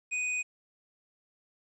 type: tone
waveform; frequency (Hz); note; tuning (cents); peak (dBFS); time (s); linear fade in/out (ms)
square; 2489; D#7; 0; -30; 0.11-0.43; 20
effects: resampled to 22050 Hz + 11-bit